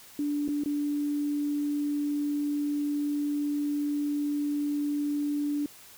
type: tone with dropouts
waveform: sine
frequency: 291.7 Hz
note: D4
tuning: 12 cents flat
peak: -26 dBFS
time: 0.19-5.66 s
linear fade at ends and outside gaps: 2 ms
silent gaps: 0.479-0.487 / 0.637-0.659 s
effects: white hiss -51 dBFS RMS until 5.97 s